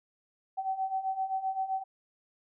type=beating tone pair; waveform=sine; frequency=760 / 767.7 Hz; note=F#5 / G5; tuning=+46 / -36 cents; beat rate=7.7 Hz; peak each=-35 / -31 dBFS; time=0.57-1.84 s; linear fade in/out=20 ms; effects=none